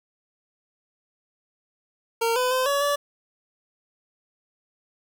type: tone with pitch steps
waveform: 25% pulse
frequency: 459.7 / 503 / 514 / 565 / 575 Hz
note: A#4 / B4 / C5 / C#5 / D5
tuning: -24 / +32 / -31 / +33 / -37 cents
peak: -17 dBFS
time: 2.21-2.96 s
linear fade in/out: 10 ms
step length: 150 ms
effects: 8-bit

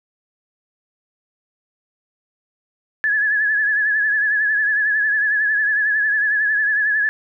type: tone with vibrato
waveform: sine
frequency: 1704 Hz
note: G#6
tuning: 44 cents sharp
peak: -15 dBFS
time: 3.04-7.09 s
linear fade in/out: 0 ms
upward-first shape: triangle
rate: 11 Hz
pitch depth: 70 cents each way
effects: none

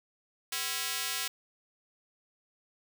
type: tone with high-pass filter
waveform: square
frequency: 150 Hz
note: D3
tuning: 37 cents sharp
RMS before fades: -34 dBFS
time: 0.52-1.28 s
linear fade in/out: 5 ms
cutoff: 2400 Hz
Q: 0.63
effects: none

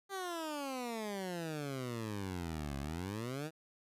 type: exponential two-way sweep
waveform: 15% pulse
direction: down then up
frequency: 399.7 to 67.9 to 163.3 Hz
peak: -32 dBFS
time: 0.09-3.51 s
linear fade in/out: 50 ms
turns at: 2.78 s
effects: resampled to 32000 Hz + 12-bit

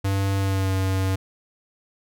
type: tone with pitch glide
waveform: square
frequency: 97.8 to 95.18 Hz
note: G2 to F#2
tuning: -4 to +49 cents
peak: -21 dBFS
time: 0.04-1.16 s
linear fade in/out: 10 ms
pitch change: -47 cents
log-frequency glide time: 0.38-0.72 s
effects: none

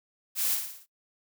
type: noise with echo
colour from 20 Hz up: blue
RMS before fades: -28 dBFS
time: 0.35-0.58 s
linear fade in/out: 50 ms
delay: 57 ms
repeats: 5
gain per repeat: -5 dB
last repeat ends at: 0.865 s
effects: noise-tail reverb RT60 0.1 s tail -19 dB re dry

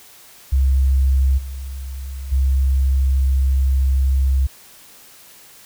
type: tone with level steps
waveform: sine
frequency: 66.7 Hz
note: C2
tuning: 34 cents sharp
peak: -12 / -26 / -13 dBFS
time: 0.52-4.47 s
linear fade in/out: 10 ms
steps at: 1.37 / 2.31 s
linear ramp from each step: 20 ms
effects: white hiss -45 dBFS RMS until 5.65 s

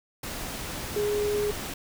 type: tone in noise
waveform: sine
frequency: 415.3 Hz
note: G#4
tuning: in tune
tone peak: -24 dBFS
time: 0.96-1.51 s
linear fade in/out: 5 ms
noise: pink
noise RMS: -35 dBFS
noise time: 0.23-1.74 s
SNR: +8 dB
effects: none

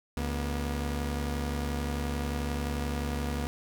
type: tone pair together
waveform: sawtooth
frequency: 71.4 / 240.2 Hz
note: D2 / B3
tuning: -48 / -48 cents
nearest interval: octave + major sixth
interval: 2100 cents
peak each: -27 / -31 dBFS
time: 0.17-3.47 s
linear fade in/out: 0 ms
effects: none

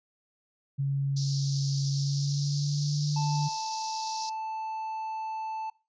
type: tone with pitch glide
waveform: sine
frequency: 138.59 to 147.68 Hz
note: C#3 to D3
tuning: 0 to +10 cents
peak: -25 dBFS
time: 0.78-3.49 s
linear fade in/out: 20 ms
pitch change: +110 cents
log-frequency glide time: 1.86-3.1 s
type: band-pass noise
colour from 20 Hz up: pink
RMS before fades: -39 dBFS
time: 1.16-4.3 s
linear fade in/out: 10 ms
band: 4400 to 6100 Hz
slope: 48 dB/octave
type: tone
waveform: triangle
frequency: 880 Hz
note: A5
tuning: in tune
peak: -30 dBFS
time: 3.16-5.7 s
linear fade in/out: 5 ms
effects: noise-tail reverb RT60 0.3 s tail -22 dB re dry + resampled to 16000 Hz

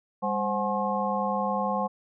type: tone cluster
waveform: sine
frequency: 201.8 / 524 / 738 / 849 / 1072 Hz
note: G#3 / C5 / F#5 / G#5 / C6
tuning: -49 / +2 / -5 / +38 / +42 cents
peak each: -31 dBFS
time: 0.22-1.88 s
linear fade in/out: 20 ms
effects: none

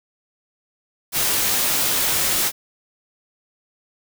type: noise with comb filter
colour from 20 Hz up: white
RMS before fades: -20 dBFS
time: 1.12-2.52 s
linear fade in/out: 50 ms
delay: 17 ms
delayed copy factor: -0.5
effects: none

